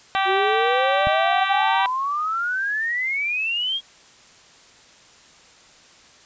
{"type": "harmonic tone", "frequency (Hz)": 388.1, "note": "G4", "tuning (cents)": -17, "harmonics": [2, 3, 4, 5, 6, 7, 8, 9, 10], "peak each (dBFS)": [-21, -25, -27, -29, -31, -32, -33, -34, -35], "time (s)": [0.15, 1.86], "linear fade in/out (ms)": 0}
{"type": "exponential sweep", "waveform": "sine", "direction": "up", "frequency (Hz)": [365.1, 3300], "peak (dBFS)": -21, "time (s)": [0.25, 3.81], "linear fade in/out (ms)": 50}
{"type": "click", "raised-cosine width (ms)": 5, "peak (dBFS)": -16, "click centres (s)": 1.071}
{"effects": ["white hiss -50 dBFS RMS until 6.25 s", "resampled to 16000 Hz"]}